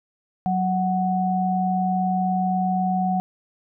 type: tone pair together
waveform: sine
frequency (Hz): 185.5 / 742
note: F#3 / F#5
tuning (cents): +5 / +5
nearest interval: 2 octaves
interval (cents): 2400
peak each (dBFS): -22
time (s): 0.46-3.2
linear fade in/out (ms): 0
effects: none